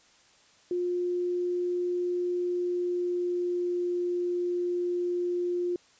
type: tone with pitch glide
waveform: sine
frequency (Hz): 355.2 to 353.2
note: F4 to F4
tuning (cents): +29 to +20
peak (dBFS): -26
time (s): 0.71-5.76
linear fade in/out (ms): 2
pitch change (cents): -9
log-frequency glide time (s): 2.33-3.91
effects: white hiss -60 dBFS RMS until 5.99 s + resampled to 16000 Hz